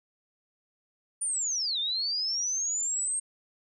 sine linear two-way sweep, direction down then up, 9460 to 3522 to 8540 Hz, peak -27 dBFS, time 1.21-3.2 s, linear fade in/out 10 ms, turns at 1.79 s, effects none

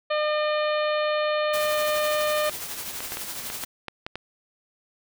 harmonic tone, 605 Hz, D#5, 49 cents flat, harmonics 1 / 2 / 3 / 4 / 5 / 6 / 7, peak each -23 / -29 / -33 / -35 / -37 / -39 / -40 dBFS, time 0.1-2.5 s, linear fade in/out 10 ms
white noise with tremolo, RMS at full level -32 dBFS, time 1.53-3.65 s, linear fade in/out 10 ms, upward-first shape triangle, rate 12 Hz, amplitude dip 50%
clicks, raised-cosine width 0.3 ms, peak -16 dBFS, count 9, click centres 2.496 / 3.005 / 3.121 / 3.171 / 3.501 / 3.637 / 3.883 / 4.065 / 4.156 s
effects none

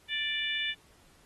harmonic tone, 587.3 Hz, D5, in tune, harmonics 3 / 4 / 5 / 6, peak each -35 / -35 / -35 / -35 dBFS, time 0.08-0.75 s, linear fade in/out 50 ms, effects pink hiss -62 dBFS RMS until 1.25 s + AAC 32 kbps

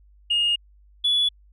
sine tone pair in turn, 2848 / 3419 Hz, F7 / G#7, +33 / +50 cents, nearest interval minor third, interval 317 cents, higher second, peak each -17 / -16 dBFS, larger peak second, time 0.3-0.56 / 1.04-1.29 s, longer first, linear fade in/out 10 ms, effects tanh soft clip ceiling -15 dBFS + added 50 Hz sine -51 dBFS peak until 1.52 s

